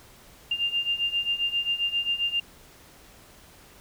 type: beating tone pair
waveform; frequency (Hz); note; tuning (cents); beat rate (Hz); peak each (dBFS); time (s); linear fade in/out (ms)
sine; 2794 / 2801.5; F7 / F7; 0 / +5; 7.5; -29 / -26; 0.51-2.4; 5
effects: pink hiss -52 dBFS RMS until 3.8 s